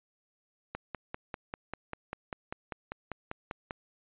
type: click train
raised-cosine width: 0.5 ms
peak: -21 dBFS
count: 16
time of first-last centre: 0.75-3.709 s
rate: 5.07 Hz
effects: resampled to 8000 Hz